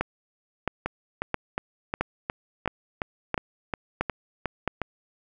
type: two click trains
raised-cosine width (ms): 0.5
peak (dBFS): -12 / -9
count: 12 / 8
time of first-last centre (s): 0.86-4.817 / 0.01-4.677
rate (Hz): 2.78 / 1.5
effects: none